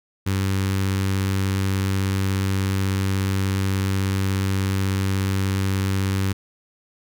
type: tone with notch filter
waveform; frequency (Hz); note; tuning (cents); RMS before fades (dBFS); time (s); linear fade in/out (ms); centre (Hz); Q
sawtooth; 96.5; G2; -27; -22; 0.26-6.33; 10; 660; 0.98
effects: none

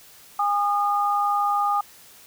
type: tone pair together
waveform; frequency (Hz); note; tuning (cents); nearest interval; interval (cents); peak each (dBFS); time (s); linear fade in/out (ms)
sine; 816 / 1222.6; G#5 / D#6; -31 / -31; perfect fifth; 700; -22; 0.39-1.81; 5
effects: white hiss -49 dBFS RMS until 2.26 s

